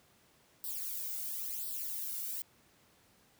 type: noise with flanger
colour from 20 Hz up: violet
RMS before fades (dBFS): -39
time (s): 0.64-2.42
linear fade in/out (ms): 0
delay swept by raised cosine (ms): 0.22 to 1.42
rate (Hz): 0.97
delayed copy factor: +0.85
effects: pink hiss -66 dBFS RMS until 3.39 s + high-pass 80 Hz 12 dB/octave